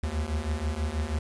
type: beating tone pair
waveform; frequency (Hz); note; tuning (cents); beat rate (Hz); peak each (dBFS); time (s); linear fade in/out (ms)
square; 72.3 / 78.5; D2 / D#2; -27 / +16; 6.2; -32 / -30; 0.03-1.19; 5
effects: resampled to 22050 Hz + 9-bit